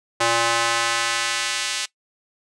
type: tone with high-pass filter sweep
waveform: square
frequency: 116.54 Hz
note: A#2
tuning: in tune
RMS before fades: -22 dBFS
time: 0.2-1.86 s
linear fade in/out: 10 ms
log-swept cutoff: 650 to 2900 Hz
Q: 0.79
effects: noise-tail reverb RT60 0.1 s tail -19 dB re dry + resampled to 22050 Hz